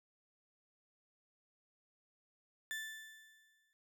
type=tone with exponential decay; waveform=35% pulse; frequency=1760 Hz; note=A6; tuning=in tune; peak=-36 dBFS; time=2.71-3.73 s; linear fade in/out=0 ms; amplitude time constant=220 ms; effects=none

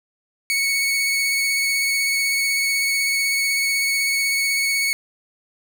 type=tone with vibrato; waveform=sawtooth; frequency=2217 Hz; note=C#7; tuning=in tune; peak=-15 dBFS; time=0.5-4.93 s; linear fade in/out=0 ms; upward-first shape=sine; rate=16 Hz; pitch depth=14 cents each way; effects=none

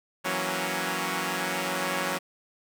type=chord; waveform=5% pulse; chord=F# dominant seventh; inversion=third; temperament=equal; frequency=164.81 / 185 / 233.1 / 277.2 Hz; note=E3 / F#3 / A#3 / C#4; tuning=0 / 0 / 0 / 0 cents; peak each=-23 / -20 / -25 / -21 dBFS; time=0.24-2.19 s; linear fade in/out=20 ms; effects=none

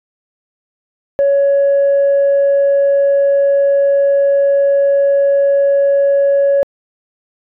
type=tone; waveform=sine; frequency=559 Hz; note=C#5; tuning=14 cents sharp; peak=-7 dBFS; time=1.19-6.63 s; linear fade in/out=0 ms; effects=tanh soft clip ceiling -6 dBFS

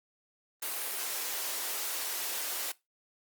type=high-pass noise; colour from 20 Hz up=white; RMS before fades=-35 dBFS; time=0.62-2.72 s; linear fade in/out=5 ms; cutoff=330 Hz; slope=24 dB/octave; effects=noise-tail reverb RT60 0.2 s tail -20 dB re dry + Opus 32 kbps

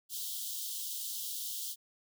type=high-pass noise; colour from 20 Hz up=white; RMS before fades=-39 dBFS; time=0.09-1.76 s; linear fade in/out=50 ms; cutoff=3000 Hz; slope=96 dB/octave; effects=none

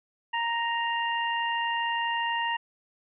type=harmonic tone; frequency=932.3 Hz; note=A#5; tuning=in tune; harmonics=1 / 2 / 3; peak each=-28 / -31 / -33 dBFS; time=0.33-2.57 s; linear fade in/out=10 ms; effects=none

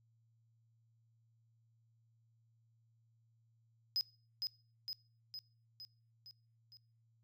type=tone with echo; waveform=triangle; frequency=5040 Hz; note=D#8; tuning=21 cents sharp; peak=-31 dBFS; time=3.96-4.01 s; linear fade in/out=0 ms; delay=460 ms; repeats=6; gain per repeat=-4 dB; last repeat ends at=6.77 s; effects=noise-tail reverb RT60 0.4 s tail -21 dB re dry + added 114 Hz sine -70 dBFS peak until 7.23 s

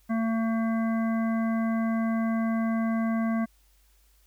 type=harmonic tone; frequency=225 Hz; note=A3; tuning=39 cents sharp; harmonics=1 / 3 / 5 / 7 / 9; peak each=-24 / -34 / -38 / -41 / -43 dBFS; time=0.09-3.46 s; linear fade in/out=20 ms; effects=added 50 Hz sine -60 dBFS peak until 4.26 s + white hiss -66 dBFS RMS until 4.26 s

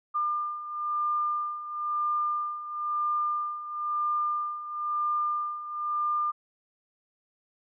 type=beating tone pair; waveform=sine; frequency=1200 / 1201 Hz; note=D6 / D6; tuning=+37 / +38 cents; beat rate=1 Hz; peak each=-33 / -28 dBFS; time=0.14-6.32 s; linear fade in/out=20 ms; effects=none

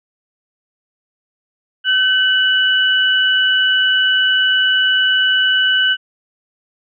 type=tone pair together; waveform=sine; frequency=1528.7 / 2960 Hz; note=G6 / F#7; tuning=-44 / 0 cents; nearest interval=major seventh; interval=1144 cents; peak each=-14 dBFS; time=1.84-5.97 s; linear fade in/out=50 ms; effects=none

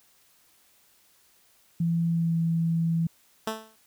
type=tone with pitch glide; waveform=sine; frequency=167.7 to 165.49 Hz; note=E3 to E3; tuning=+30 to +7 cents; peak=-22 dBFS; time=1.8-3.07 s; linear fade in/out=5 ms; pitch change=-23 cents; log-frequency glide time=2.07-2.36 s
type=tone with exponential decay; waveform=10% pulse; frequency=220 Hz; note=A3; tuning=in tune; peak=-17 dBFS; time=3.47-3.76 s; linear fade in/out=5 ms; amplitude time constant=62 ms
effects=white hiss -62 dBFS RMS until 3.86 s

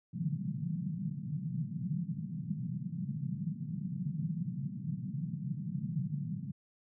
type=band-pass noise; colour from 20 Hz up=white; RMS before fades=-37 dBFS; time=0.13-6.52 s; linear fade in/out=10 ms; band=130 to 190 Hz; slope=48 dB/octave; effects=none

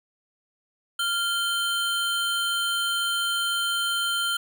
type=tone pair together; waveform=square; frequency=1396.9 / 3109 Hz; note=F6 / G7; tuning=0 / -15 cents; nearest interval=octave + major second; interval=1385 cents; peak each=-27 dBFS; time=0.99-4.37 s; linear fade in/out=5 ms; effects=none

